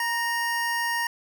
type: tone pair together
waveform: square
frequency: 946 / 1853 Hz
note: A#5 / A#6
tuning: +25 / -11 cents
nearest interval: octave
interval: 1164 cents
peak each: -29 / -27 dBFS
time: 0-1.07 s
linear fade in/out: 2 ms
effects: none